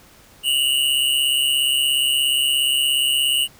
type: tone pair together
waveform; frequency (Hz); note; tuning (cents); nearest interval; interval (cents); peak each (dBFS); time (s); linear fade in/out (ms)
square; 2816 / 2953; F7 / F#7; +14 / -4; minor second; 82; -20; 0.43-3.48; 50
effects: pink hiss -49 dBFS RMS until 3.59 s